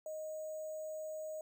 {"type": "tone with sample-and-hold", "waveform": "sine", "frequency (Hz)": 622.3, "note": "D#5", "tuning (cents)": 0, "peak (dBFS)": -40, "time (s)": [0.06, 1.41], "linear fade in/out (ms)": 2, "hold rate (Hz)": 7350, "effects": []}